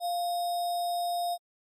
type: tone with sample-and-hold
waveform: sine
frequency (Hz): 698.5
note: F5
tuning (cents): 0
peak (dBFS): -27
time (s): 0-1.38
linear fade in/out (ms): 50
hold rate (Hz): 4410
effects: MP3 64 kbps